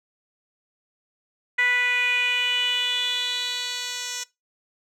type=tone with band-pass filter sweep; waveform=10% pulse; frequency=492.4 Hz; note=B4; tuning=5 cents flat; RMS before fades=-24 dBFS; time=1.58-4.24 s; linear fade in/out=10 ms; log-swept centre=2000 to 5400 Hz; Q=5.2; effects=noise-tail reverb RT60 0.2 s tail -20 dB re dry